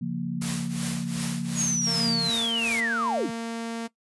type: chord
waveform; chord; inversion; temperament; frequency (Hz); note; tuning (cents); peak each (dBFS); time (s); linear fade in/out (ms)
sine; Bb minor; first; just; 139.85 / 174.81 / 233.1; Db3 / F3 / Bb3; +16 / +2 / 0; -34 / -30 / -31; 0.01-2.3; 10
type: noise with tremolo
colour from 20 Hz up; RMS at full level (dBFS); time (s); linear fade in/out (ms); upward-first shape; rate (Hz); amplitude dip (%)
white; -31; 0.41-2.81; 10; triangle; 2.7; 85
type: linear sweep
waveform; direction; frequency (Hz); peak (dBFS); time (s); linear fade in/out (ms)
sine; down; 6800 to 96.1; -24; 1.55-3.31; 50
type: tone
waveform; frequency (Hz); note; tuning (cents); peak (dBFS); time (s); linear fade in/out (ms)
sawtooth; 229.8; A#3; -25; -26; 1.86-3.88; 20
effects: noise-tail reverb RT60 0.1 s tail -19 dB re dry + resampled to 24000 Hz